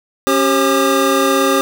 square tone cluster, 274.1 / 389.5 / 539 / 1206 Hz, C#4 / G4 / C#5 / D6, -19 / -11 / -49 / +46 cents, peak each -18 dBFS, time 0.27-1.61 s, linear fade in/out 0 ms, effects none

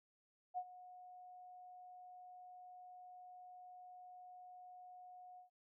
sine tone with ADSR envelope, 727 Hz, F#5, 31 cents flat, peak -37 dBFS, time 0.54-5.5 s, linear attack 36 ms, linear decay 59 ms, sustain -17 dB, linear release 120 ms, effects none

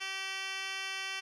10% pulse tone with band-pass filter, 385.5 Hz, G4, 29 cents flat, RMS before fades -38 dBFS, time 0-1.21 s, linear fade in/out 20 ms, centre 3400 Hz, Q 2.3, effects resampled to 32000 Hz

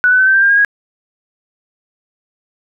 sine tone with pitch steps, 1480 / 1503.3 / 1526.9 / 1550.9 / 1575.3 / 1600 / 1625.2 / 1650.7 Hz, F#6 / F#6 / G6 / G6 / G6 / G6 / G#6 / G#6, 0 / +27 / -46 / -19 / +8 / +35 / -38 / -11 cents, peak -7 dBFS, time 0.04-0.648 s, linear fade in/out 0 ms, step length 76 ms, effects none

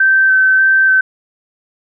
sine tone with vibrato, 1545 Hz, G6, 26 cents flat, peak -7 dBFS, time 0-1.01 s, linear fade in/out 5 ms, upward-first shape square, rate 1.7 Hz, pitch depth 11 cents each way, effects none

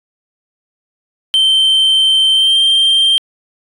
sine tone with pitch glide, 3114 to 3163 Hz, G7 to G7, -12 to +15 cents, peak -5 dBFS, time 1.34-3.18 s, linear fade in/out 0 ms, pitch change +27 cents, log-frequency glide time 2.34-2.58 s, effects tanh soft clip ceiling -7 dBFS

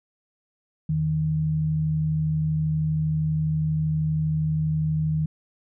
sine tone pair together, 83.03 / 155.56 Hz, E2 / D#3, +13 / 0 cents, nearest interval major seventh, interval 1087 cents, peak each -32 / -21 dBFS, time 0.89-5.26 s, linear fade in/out 5 ms, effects none

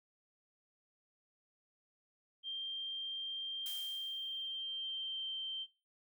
sine tone with pitch glide, 3174 to 3130 Hz, G7 to G7, +21 to -3 cents, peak -38 dBFS, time 2.43-5.67 s, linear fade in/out 50 ms, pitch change -24 cents, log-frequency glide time 3.97-5.36 s
blue noise with exponential decay, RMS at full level -45 dBFS, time 3.66-4.63 s, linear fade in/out 1 ms, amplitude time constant 210 ms
effects noise-tail reverb RT60 0.3 s tail -22 dB re dry

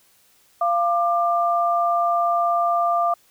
sine tone pair together, 691.1 / 1190 Hz, F5 / D6, -18 / +22 cents, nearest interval major sixth, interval 940 cents, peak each -19 / -21 dBFS, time 0.61-3.14 s, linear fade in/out 5 ms, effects white hiss -58 dBFS RMS until 3.3 s

